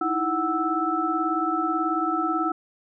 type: tone cluster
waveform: sine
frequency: 312.3 / 330.6 / 742 / 1316 Hz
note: D#4 / E4 / F#5 / E6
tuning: +7 / +5 / +5 / -3 cents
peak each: -29 / -28 / -29 / -25 dBFS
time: 0.01-2.52 s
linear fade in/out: 5 ms
effects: none